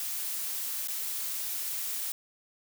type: noise with dropouts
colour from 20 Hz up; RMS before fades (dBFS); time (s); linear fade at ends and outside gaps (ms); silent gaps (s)
blue; -34; 0-2.12; 1; 0.874-0.883
effects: none